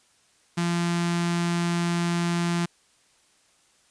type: tone with notch filter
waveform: sawtooth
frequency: 171.9 Hz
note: F3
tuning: 27 cents flat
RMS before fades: -25 dBFS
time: 0.57-2.66 s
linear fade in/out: 10 ms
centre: 510 Hz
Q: 1.2
effects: white hiss -62 dBFS RMS until 3.9 s + resampled to 22050 Hz